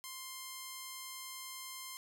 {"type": "tone", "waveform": "5% pulse", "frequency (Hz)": 1050, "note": "C6", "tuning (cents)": 6, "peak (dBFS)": -32, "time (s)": [0.04, 1.97], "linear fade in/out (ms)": 0, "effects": []}